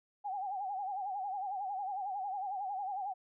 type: tone with vibrato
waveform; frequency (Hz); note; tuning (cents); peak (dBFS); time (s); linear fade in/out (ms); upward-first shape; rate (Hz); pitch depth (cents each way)
sine; 784; G5; 0; -35; 0.24-3.14; 20; sine; 11; 100
effects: none